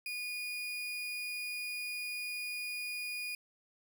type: tone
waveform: 35% pulse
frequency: 2453 Hz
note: D#7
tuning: 25 cents flat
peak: -35 dBFS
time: 0.06-3.35 s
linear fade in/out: 2 ms
effects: none